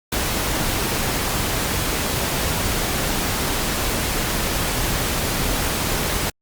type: noise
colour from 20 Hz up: pink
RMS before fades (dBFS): -22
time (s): 0.12-6.3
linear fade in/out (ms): 5
effects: Opus 48 kbps